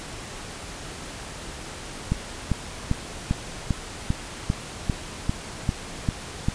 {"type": "click train", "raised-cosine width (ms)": 5, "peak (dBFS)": -9, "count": 12, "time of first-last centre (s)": [2.12, 6.485], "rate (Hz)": 2.52, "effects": ["pink hiss -37 dBFS RMS until 6.54 s", "resampled to 22050 Hz"]}